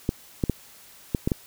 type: clicks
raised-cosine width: 3 ms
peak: -9 dBFS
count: 6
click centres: 0.091 / 0.438 / 0.497 / 1.148 / 1.275 / 1.318 s
effects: white hiss -50 dBFS RMS until 1.46 s